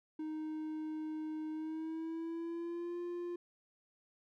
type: tone with pitch glide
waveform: triangle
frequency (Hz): 311.1 to 349.2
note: D#4 to F4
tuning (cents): 0 to 0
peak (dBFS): -36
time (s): 0.19-3.36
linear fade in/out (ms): 5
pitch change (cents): +200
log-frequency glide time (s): 1.51-2.99
effects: none